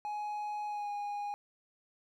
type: tone with pitch glide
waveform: triangle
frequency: 837 to 821.2 Hz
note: G#5 to G#5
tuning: +13 to -20 cents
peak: -33 dBFS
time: 0.05-1.34 s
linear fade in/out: 0 ms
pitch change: -33 cents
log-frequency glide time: 0.67-0.9 s
effects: none